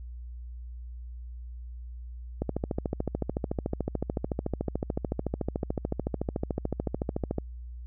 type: click train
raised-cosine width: 2 ms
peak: -15 dBFS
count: 69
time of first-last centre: 2.42-7.384 s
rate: 13.7 Hz
effects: added 60 Hz sine -38 dBFS peak until 7.86 s